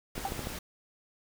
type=noise; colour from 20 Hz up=pink; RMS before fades=-40 dBFS; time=0.15-0.59 s; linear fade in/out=5 ms
type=clicks; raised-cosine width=2 ms; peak=-22 dBFS; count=4; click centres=0.179 / 0.321 / 0.393 / 0.471 s
type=tone with exponential decay; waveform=sine; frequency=784 Hz; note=G5; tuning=in tune; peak=-25 dBFS; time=0.25-0.33 s; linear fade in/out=2 ms; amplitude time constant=16 ms
effects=none